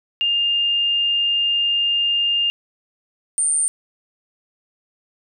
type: tone pair in turn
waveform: sine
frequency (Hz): 2811 / 8924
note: F7 / C#9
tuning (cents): +11 / +11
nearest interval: octave + minor sixth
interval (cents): 2000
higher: second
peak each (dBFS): -16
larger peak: neither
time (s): 0.21-2.5 / 3.38-3.68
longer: first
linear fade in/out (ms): 0
effects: none